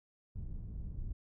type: low-pass noise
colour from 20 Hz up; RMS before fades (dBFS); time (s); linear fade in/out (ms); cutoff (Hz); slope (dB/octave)
pink; -41; 0.35-1.13; 10; 100; 12
effects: none